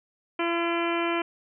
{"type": "harmonic tone", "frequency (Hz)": 339.3, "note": "F4", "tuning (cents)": -50, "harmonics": [1, 2, 3, 4, 5, 6, 7, 8, 9], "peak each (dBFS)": [-27, -32, -32, -34, -38, -39, -33, -40, -39], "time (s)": [0.39, 1.22], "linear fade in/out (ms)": 5, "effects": []}